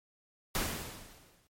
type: noise with exponential decay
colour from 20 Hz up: pink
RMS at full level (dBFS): -30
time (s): 0.55-1.47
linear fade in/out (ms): 0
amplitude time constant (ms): 200
effects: MP3 64 kbps